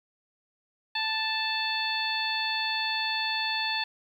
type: harmonic tone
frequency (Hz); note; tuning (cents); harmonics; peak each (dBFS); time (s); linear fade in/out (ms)
880; A5; 0; 1 / 2 / 3 / 4 / 5; -33 / -33 / -33 / -33 / -33; 0.95-3.84; 5
effects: 10-bit